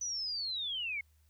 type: linear sweep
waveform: sine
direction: down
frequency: 6020 to 2144 Hz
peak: -34 dBFS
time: 0.01-1.01 s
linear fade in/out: 5 ms
effects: added 76 Hz sine -64 dBFS peak until 1.29 s + white hiss -75 dBFS RMS until 1.29 s